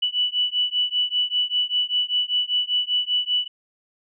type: beating tone pair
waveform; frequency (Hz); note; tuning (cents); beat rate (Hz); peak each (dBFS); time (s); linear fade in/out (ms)
sine; 2960 / 2965.1; F#7 / F#7; 0 / +3; 5.1; -23; 0.02-3.48; 10
effects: none